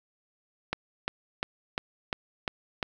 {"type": "click train", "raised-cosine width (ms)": 0.3, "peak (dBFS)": -12, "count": 7, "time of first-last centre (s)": [0.73, 2.828], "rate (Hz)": 2.86, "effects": ["8-bit"]}